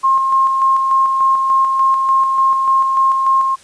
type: tone with tremolo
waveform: sine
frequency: 1068 Hz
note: C6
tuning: 35 cents sharp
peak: -9 dBFS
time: 0.03-3.56 s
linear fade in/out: 20 ms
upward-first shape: square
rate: 3.4 Hz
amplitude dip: 35%
effects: white hiss -44 dBFS RMS until 3.63 s + resampled to 22050 Hz